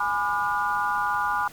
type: chord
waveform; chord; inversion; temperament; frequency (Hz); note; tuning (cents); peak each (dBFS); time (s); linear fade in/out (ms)
sine; G# diminished seventh; none; just; 830.6 / 996.7 / 1196.1 / 1435.3; G#5 / B5 / D6 / F6; 0 / +16 / +31 / +47; -28; 0-1.48; 5
effects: pink hiss -46 dBFS RMS until 1.52 s